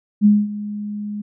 sine tone with ADSR envelope, 207.8 Hz, G#3, 1 cent sharp, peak -7 dBFS, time 0.21-1.22 s, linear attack 44 ms, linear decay 220 ms, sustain -17 dB, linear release 11 ms, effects none

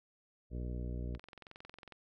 harmonic tone, 60.8 Hz, B1, 26 cents flat, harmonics 1 / 2 / 3 / 4 / 5 / 6 / 7 / 8 / 10, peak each -38 / -44 / -48 / -50 / -52 / -54 / -55 / -56 / -58 dBFS, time 0.5-1.19 s, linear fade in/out 50 ms
click train, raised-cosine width 0.3 ms, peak -34 dBFS, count 18, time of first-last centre 1.15-1.923 s, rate 22 Hz
effects none

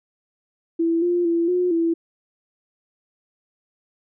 sine tone with pitch steps, 332.2 / 350.3 / 337 / 359.3 / 332.7 Hz, E4 / F4 / E4 / F4 / E4, +13 / +5 / +38 / +49 / +16 cents, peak -17 dBFS, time 0.79-1.94 s, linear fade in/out 10 ms, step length 230 ms, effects none

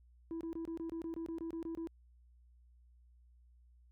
sine tone bursts, 329.6 Hz, E4, in tune, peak -36 dBFS, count 13, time 0.31-1.872 s, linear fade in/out 0 ms, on 98 ms, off 24 ms, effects tanh soft clip ceiling -37 dBFS + added 60 Hz sine -61 dBFS peak until 3.91 s

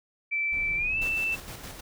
sine tone with pitch glide, 2327 to 2658 Hz, D7 to E7, -17 to +14 cents, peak -25 dBFS, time 0.31-1.36 s, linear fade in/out 20 ms, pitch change +231 cents, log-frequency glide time 0.76-0.98 s
brown noise, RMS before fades -40 dBFS, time 0.52-1.16 s, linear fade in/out 10 ms
pink noise with tremolo, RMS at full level -40 dBFS, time 1.01-1.81 s, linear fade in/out 10 ms, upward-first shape square, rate 6.4 Hz, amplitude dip 40%
effects none

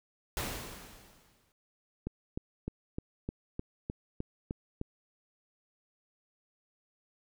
pink noise with exponential decay, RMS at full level -34 dBFS, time 0.37-1.52 s, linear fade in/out 1 ms, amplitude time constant 250 ms
click train, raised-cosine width 3 ms, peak -22 dBFS, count 10, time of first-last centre 2.07-4.814 s, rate 3.28 Hz
effects none

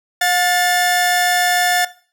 sawtooth tone pair together, 717.3 / 1760 Hz, F5 / A6, +46 / 0 cents, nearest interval octave + major third, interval 1554 cents, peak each -13 dBFS, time 0.21-1.85 s, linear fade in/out 5 ms, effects noise-tail reverb RT60 0.4 s tail -17 dB re dry

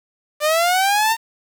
sawtooth linear sweep, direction up, 587.3 to 919 Hz, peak -11 dBFS, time 0.4-1.17 s, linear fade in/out 50 ms, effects 7-bit

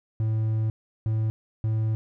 triangle tone bursts at uneven times, 110 Hz, A2, in tune, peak -20 dBFS, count 3, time 0.2-0.7 / 1.06-1.3 / 1.64-1.95 s, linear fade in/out 0 ms, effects none

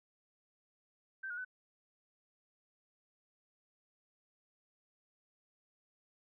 sine tone with pitch steps, 1555 / 1440 / 1504 Hz, G6 / F#6 / F#6, -14 / -47 / +28 cents, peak -39 dBFS, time 1.23-1.449 s, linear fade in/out 10 ms, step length 73 ms, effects none

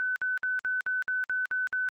sine tone bursts, 1508 Hz, F#6, 32 cents sharp, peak -26 dBFS, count 9, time 0-1.888 s, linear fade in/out 0 ms, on 160 ms, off 56 ms, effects Opus 48 kbps

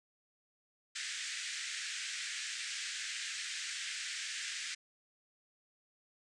pink band-pass noise, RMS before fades -41 dBFS, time 0.95-4.75 s, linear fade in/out 10 ms, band 1600 to 8400 Hz, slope 48 dB/octave, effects resampled to 24000 Hz

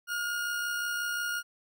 40% pulse tone with amplitude modulation, 1428 Hz, F6, 38 cents sharp, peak -28 dBFS, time 0.07-1.43 s, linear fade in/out 50 ms, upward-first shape sine, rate 65.6 Hz, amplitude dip 30%, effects none

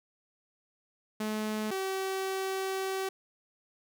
sawtooth tone pair in turn, 214.9 / 382.9 Hz, A3 / G4, -41 / -41 cents, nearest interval minor seventh, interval 1000 cents, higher second, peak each -27 dBFS, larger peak neither, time 1.2-1.71 / 1.71-3.09 s, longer second, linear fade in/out 5 ms, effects none

